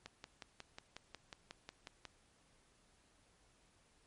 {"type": "click train", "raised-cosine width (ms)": 0.2, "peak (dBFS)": -30, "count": 12, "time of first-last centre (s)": [0.06, 2.053], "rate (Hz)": 5.52, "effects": ["pink hiss -71 dBFS RMS until 4.06 s", "MP3 48 kbps"]}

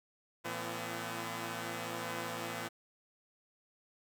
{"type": "tone cluster", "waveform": "5% pulse", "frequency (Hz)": [114, 169, 253.2], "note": ["A#2", "E3", "B3"], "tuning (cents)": [-38, 43, 43], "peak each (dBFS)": -31, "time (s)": [0.44, 2.69], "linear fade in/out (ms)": 20, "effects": []}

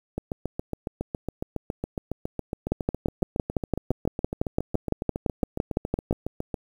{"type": "two click trains", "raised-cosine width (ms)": 2, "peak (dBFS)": [-15, -9], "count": [47, 21], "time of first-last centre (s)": [[0.18, 6.542], [2.72, 6.11]], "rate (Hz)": [7.23, 5.9], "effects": ["8-bit"]}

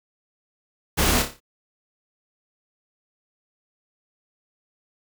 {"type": "noise with echo", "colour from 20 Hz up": "pink", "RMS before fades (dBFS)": -21, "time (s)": [0.97, 1.23], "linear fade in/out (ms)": 20, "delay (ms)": 29, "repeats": 6, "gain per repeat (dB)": -6, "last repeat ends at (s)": 1.404, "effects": []}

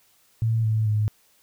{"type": "tone with pitch steps", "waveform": "sine", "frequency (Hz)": [113, 109.66, 106.41], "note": ["A2", "A2", "G#2"], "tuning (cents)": [47, -5, 43], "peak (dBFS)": -19, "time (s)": [0.42, 1.08], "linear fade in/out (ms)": 0, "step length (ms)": 220, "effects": ["white hiss -61 dBFS RMS until 1.42 s"]}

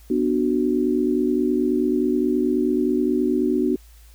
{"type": "chord", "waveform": "sine", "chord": "B minor", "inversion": "none", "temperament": "just", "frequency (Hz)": [246.9, 296.3, 370.4], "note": ["B3", "D4", "F#4"], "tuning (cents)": [0, 15, 2], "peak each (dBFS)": -22, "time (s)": [0.1, 3.76], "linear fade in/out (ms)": 5, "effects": ["added 56 Hz sine -45 dBFS peak until 4.14 s", "white hiss -55 dBFS RMS until 4.14 s"]}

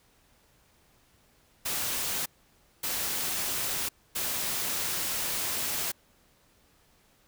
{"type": "noise bursts at uneven times", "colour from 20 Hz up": "white", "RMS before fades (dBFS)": -31, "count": 3, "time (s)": [[1.65, 2.26], [2.83, 3.89], [4.15, 5.92]], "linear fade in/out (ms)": 10, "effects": ["pink hiss -64 dBFS RMS until 7.27 s"]}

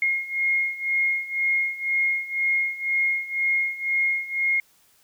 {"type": "beating tone pair", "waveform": "sine", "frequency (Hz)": [2145, 2147], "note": ["C7", "C7"], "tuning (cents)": [42, 44], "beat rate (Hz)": 2, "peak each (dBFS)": [-26, -23], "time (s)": [0.02, 4.6], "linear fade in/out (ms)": 2, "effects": ["white hiss -60 dBFS RMS until 5.03 s"]}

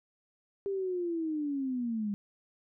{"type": "linear sweep", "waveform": "sine", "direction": "down", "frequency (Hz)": [399.9, 199.5], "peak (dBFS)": -30, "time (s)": [0.66, 2.14], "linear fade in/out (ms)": 0, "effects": []}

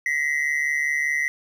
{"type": "ring-modulated tone", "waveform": "triangle", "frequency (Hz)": 1976, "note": "B6", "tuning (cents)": 0, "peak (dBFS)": -16, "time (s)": [0.06, 1.28], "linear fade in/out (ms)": 0, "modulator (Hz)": 72.5, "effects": []}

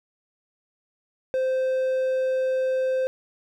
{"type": "tone with hard clipping", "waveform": "triangle", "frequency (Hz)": 520, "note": "C5", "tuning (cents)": -11, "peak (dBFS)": -22, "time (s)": [1.34, 3.07], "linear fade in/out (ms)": 0, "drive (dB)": 6, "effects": []}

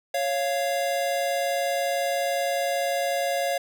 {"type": "tone pair together", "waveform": "square", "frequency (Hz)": [554.4, 694.3], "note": ["C#5", "F5"], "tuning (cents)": [0, -10], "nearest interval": "major third", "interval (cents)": 390, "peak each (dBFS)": -27, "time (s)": [0.14, 3.58], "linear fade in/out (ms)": 5, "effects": []}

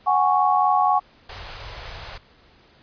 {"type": "chord", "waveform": "sine", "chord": "F# suspended second", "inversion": "none", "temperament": "equal with one note detuned", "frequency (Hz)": [740, 823.9, 1108.7], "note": ["F#5", "G#5", "C#6"], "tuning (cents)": [0, -14, 0], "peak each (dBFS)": -20, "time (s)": [0.06, 1], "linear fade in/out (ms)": 20}
{"type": "band-stop noise", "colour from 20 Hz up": "pink", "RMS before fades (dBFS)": -36, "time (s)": [1.29, 2.18], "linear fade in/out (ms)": 5, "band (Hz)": [120, 480], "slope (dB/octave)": 24}
{"effects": ["pink hiss -54 dBFS RMS until 2.82 s", "resampled to 11025 Hz"]}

